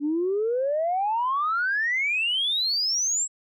sine exponential sweep, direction up, 282.8 to 7800 Hz, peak -21 dBFS, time 0-3.28 s, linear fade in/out 50 ms, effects tanh soft clip ceiling -17 dBFS

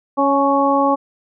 harmonic tone with a mistuned harmonic, 277.2 Hz, C#4, in tune, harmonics 1 / 2 / 3 / 4, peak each -18 / -18 / -18 / -18 dBFS, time 0.17-0.96 s, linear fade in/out 20 ms, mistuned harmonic 3, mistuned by +22 cents, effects none

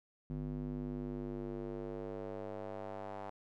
square tone with band-pass filter sweep, 49.95 Hz, G1, 33 cents sharp, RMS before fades -42 dBFS, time 0.3-3.3 s, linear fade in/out 0 ms, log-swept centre 200 to 790 Hz, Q 2.1, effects none

